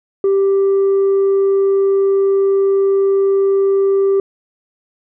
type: tone with tanh clipping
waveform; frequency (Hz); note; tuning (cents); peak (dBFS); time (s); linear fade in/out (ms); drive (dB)
sine; 392; G4; 0; -11; 0.24-4.2; 2; 1
effects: none